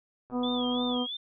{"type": "click train", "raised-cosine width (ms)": 1, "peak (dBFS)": -37, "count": 85, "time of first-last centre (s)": [0.3, 0.972], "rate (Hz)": 125}
{"type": "harmonic tone", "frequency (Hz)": 247.1, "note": "B3", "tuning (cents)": 1, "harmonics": [1, 2, 3, 4, 5], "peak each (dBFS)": [-28, -34, -38, -40, -42], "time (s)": [0.31, 1.07], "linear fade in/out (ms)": 50}
{"type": "tone with vibrato", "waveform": "sine", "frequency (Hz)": 3392, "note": "G#7", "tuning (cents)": 36, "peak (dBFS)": -33, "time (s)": [0.43, 1.17], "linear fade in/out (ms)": 5, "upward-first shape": "sine", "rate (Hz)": 3, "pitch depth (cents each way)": 110}
{"effects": []}